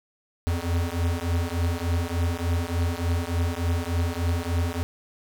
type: beating tone pair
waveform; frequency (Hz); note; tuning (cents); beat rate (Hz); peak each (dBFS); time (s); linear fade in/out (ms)
square; 83.7 / 87.1; E2 / F2; +27 / -4; 3.4; -27; 0.47-4.83; 0
effects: none